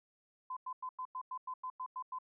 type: tone bursts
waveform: sine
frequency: 1020 Hz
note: C6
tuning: 44 cents flat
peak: -38 dBFS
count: 11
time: 0.5-2.187 s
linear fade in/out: 5 ms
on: 67 ms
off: 95 ms
effects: none